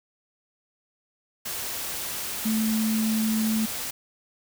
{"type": "tone in noise", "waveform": "sine", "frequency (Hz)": 219.7, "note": "A3", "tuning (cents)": -2, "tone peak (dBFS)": -22, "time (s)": [2.45, 3.66], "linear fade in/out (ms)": 10, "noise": "white", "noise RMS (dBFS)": -32, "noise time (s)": [1.45, 3.91], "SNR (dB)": 7, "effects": []}